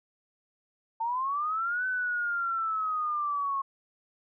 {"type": "linear two-way sweep", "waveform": "sine", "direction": "up then down", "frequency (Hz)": [891, 1521, 1085], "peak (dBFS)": -27, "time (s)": [1, 3.62], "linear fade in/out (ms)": 10, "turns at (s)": 1.86, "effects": []}